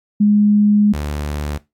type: tone pair in turn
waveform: sine / sawtooth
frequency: 207.7 / 73.77 Hz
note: G#3 / D2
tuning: 0 / +8 cents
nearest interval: octave + tritone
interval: 1792 cents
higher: first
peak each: -9 / -17 dBFS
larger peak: first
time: 0.2-0.93 / 0.93-1.58 s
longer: first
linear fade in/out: 10 ms
effects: noise-tail reverb RT60 0.2 s tail -19 dB re dry + AAC 64 kbps